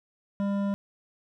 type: tone with hard clipping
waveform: triangle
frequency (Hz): 199.9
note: G3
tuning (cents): +34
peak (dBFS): -27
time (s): 0.4-0.74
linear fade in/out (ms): 0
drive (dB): 15
effects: none